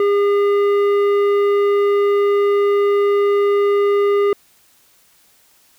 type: tone with tanh clipping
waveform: sine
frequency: 405.3 Hz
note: G#4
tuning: 42 cents flat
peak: -14 dBFS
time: 0-4.33 s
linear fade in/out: 2 ms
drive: 11 dB
effects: white hiss -54 dBFS RMS until 5.78 s